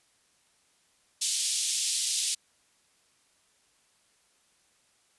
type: band-pass noise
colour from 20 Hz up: white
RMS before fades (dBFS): -29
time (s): 1.21-2.35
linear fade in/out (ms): 10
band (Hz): 3200 to 10000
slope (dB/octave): 24
effects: white hiss -67 dBFS RMS until 5.18 s + resampled to 24000 Hz